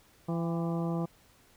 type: harmonic tone with a mistuned harmonic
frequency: 168.2 Hz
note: E3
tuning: 35 cents sharp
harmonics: 1 / 2 / 3 / 4 / 5 / 6 / 7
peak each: -30 / -36 / -40 / -42 / -44 / -46 / -47 dBFS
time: 0.28-1.06 s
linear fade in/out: 10 ms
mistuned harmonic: 5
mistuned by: -60 cents
effects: pink hiss -62 dBFS RMS until 1.56 s